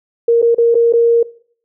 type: tone with dropouts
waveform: sine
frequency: 466.7 Hz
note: A#4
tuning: 2 cents sharp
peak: -7 dBFS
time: 0.28-1.23 s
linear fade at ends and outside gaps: 5 ms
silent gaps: 0.418-0.425 / 0.547-0.582 / 0.745-0.751 / 0.926-0.935 s
effects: noise-tail reverb RT60 0.5 s tail -20 dB re dry